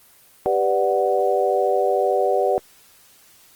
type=chord; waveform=sine; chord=G major seventh; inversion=none; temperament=equal; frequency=392 / 493.9 / 587.3 / 740 Hz; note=G4 / B4 / D5 / F#5; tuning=0 / 0 / 0 / 0 cents; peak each=-22 dBFS; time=0.46-2.58 s; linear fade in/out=0 ms; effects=white hiss -52 dBFS RMS until 3.55 s + Opus 24 kbps